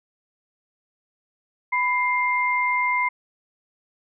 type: tone pair together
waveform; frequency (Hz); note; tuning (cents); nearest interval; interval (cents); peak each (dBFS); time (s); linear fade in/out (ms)
sine; 993.4 / 2103; B5 / C7; +10 / +8; octave + minor second; 1298; -22; 1.72-3.09; 10
effects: none